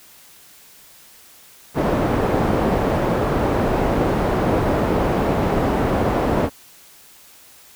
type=low-pass noise; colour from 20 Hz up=white; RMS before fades=-19 dBFS; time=1.74-6.5 s; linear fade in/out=50 ms; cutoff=600 Hz; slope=12 dB/octave; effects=white hiss -47 dBFS RMS until 7.75 s